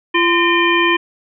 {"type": "harmonic tone with a mistuned harmonic", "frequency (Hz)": 343, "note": "F4", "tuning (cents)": -31, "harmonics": [1, 3, 5, 7, 9], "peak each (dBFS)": [-16, -17, -18, -18, -21], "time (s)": [0.14, 0.97], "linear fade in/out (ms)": 10, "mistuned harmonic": 5, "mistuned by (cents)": 100, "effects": []}